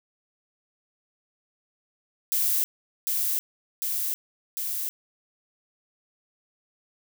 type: noise with echo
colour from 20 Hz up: violet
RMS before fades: -24 dBFS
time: 2.32-2.64 s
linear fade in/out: 0 ms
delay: 750 ms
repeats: 3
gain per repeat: -2 dB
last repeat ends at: 4.89 s
effects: none